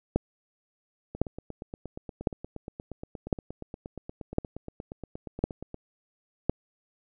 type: two click trains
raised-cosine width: 2 ms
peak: -9 / -24 dBFS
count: 7 / 40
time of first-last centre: 0.16-6.496 / 1.15-5.744 s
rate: 0.947 / 8.49 Hz
effects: none